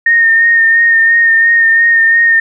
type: tone with vibrato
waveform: sine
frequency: 1836 Hz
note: A#6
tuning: 27 cents flat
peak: -5 dBFS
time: 0.06-2.4 s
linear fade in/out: 5 ms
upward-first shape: sine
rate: 2.9 Hz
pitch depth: 22 cents each way
effects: none